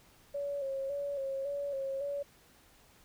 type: tone with vibrato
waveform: sine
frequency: 554.4 Hz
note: C#5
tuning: in tune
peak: -33 dBFS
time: 0.34-2.23 s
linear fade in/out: 10 ms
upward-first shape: square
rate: 1.8 Hz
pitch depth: 42 cents each way
effects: pink hiss -62 dBFS RMS until 3.04 s